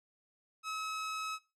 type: tone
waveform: sawtooth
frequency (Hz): 1285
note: E6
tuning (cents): -45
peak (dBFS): -33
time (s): 0.63-1.39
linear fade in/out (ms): 50
effects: noise-tail reverb RT60 0.3 s tail -19 dB re dry + low-pass 9000 Hz 12 dB/octave